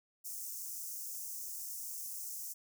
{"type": "high-pass noise", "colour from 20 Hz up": "white", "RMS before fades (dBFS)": -43, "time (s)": [0.24, 2.54], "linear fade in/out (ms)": 20, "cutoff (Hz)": 5600, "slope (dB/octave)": 48, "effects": []}